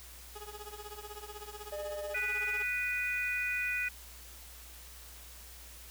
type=tone with tremolo; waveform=20% pulse; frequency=418.1 Hz; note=G#4; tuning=12 cents sharp; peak=-36 dBFS; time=0.35-2.63 s; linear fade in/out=10 ms; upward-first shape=triangle; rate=16 Hz; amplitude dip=100%
type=tone; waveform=triangle; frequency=602 Hz; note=D5; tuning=43 cents sharp; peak=-35 dBFS; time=1.72-2.15 s; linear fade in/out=5 ms
type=harmonic tone; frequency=493.9 Hz; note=B4; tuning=in tune; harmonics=3 / 4 / 5; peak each=-37 / -37 / -33 dBFS; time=2.14-3.89 s; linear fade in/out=10 ms
effects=added 60 Hz sine -52 dBFS peak until 5.9 s + white hiss -52 dBFS RMS until 5.9 s